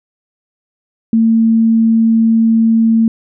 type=tone; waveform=sine; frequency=225.7 Hz; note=A3; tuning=44 cents sharp; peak=-7 dBFS; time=1.13-3.08 s; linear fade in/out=2 ms; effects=none